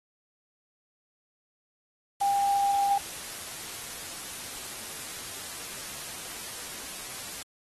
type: tone in noise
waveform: sine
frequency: 800 Hz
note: G5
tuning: 35 cents sharp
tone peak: -22 dBFS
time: 2.21-2.98 s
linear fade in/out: 5 ms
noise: white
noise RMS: -39 dBFS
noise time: 2.2-7.43 s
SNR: +14 dB
effects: AAC 32 kbps